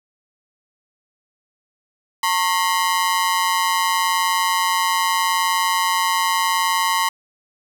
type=ring-modulated tone; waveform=sawtooth; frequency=1000 Hz; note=B5; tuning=21 cents sharp; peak=-10 dBFS; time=2.23-7.09 s; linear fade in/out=5 ms; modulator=90.4 Hz; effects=7-bit